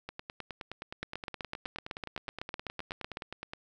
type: two click trains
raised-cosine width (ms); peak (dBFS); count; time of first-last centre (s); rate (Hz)
0.3; -20 / -23; 18 / 34; 1.03-3.171 / 0.09-3.535; 7.94 / 9.58
effects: none